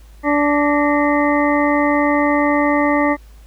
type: harmonic tone with a mistuned harmonic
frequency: 291.5 Hz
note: D4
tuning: 13 cents flat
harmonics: 1 / 2 / 3 / 4 / 6 / 7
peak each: -16 / -19 / -21 / -22 / -24 / -24 dBFS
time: 0.23-3.17 s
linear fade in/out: 50 ms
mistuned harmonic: 6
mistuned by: +97 cents
effects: added 53 Hz sine -39 dBFS peak until 3.46 s + pink hiss -53 dBFS RMS until 3.46 s